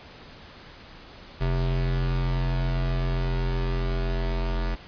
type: tone pair together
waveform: square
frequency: 43.88 / 131.5 Hz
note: F1 / C3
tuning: +9 / +9 cents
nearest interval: octave + perfect fifth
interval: 1900 cents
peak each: -25 / -30 dBFS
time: 1.4-4.76 s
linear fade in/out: 20 ms
effects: pink hiss -46 dBFS RMS until 4.87 s + resampled to 11025 Hz